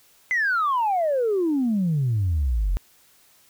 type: exponential sweep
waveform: sine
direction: down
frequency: 2068 to 41.2 Hz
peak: -18 dBFS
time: 0.31-2.77 s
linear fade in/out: 0 ms
effects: tanh soft clip ceiling -16 dBFS + white hiss -57 dBFS RMS until 3.49 s